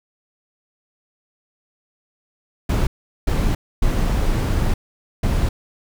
brown noise bursts at uneven times, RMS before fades -18 dBFS, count 4, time 2.69-2.87 / 3.27-3.55 / 3.82-4.74 / 5.23-5.49 s, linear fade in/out 5 ms, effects none

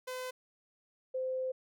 sawtooth / sine tone pair in turn, 509 / 517.3 Hz, C5 / C5, -48 / -20 cents, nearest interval unison, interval 28 cents, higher second, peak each -34 / -32 dBFS, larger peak second, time 0.07-0.31 / 1.14-1.52 s, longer second, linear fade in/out 10 ms, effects none

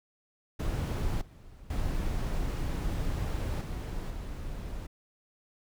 brown noise with level steps, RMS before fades -30 / -50 / -31 / -35 / -38 dBFS, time 0.59-4.87 s, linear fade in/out 10 ms, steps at 1.21 / 1.7 / 3.61 / 4.1 s, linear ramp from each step 5 ms, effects none

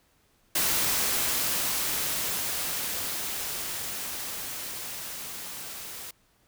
white noise with level ramp, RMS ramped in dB -25 to -40 dBFS, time 0.55-6.11 s, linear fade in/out 5 ms, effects pink hiss -66 dBFS RMS until 6.47 s

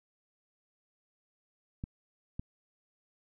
clicks, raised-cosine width 5 ms, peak -24 dBFS, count 2, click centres 1.839 / 2.395 s, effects none

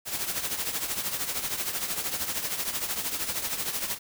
white noise with tremolo, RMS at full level -28 dBFS, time 0.05-3.99 s, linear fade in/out 50 ms, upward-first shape triangle, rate 13 Hz, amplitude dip 70%, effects none

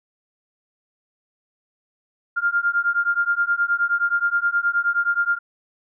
sine beating tone pair, 1396.9 / 1406.4 Hz, F6 / F6, 0 / +12 cents, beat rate 9.5 Hz, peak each -21 dBFS, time 2.36-5.39 s, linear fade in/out 20 ms, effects none

